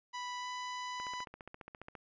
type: tone with pitch glide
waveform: sawtooth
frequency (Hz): 987.8 to 994.7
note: B5 to B5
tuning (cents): 0 to +12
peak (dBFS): -35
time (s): 0.13-1.25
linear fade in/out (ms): 20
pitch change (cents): +12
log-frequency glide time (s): 0.38-0.47
type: click train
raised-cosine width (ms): 0.5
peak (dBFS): -32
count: 15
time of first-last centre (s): 1-1.952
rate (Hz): 14.7
effects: resampled to 16000 Hz